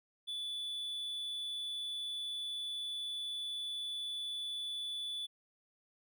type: tone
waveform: triangle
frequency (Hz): 3464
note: A7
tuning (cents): -28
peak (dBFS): -36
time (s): 0.27-5.27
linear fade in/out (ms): 20
effects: none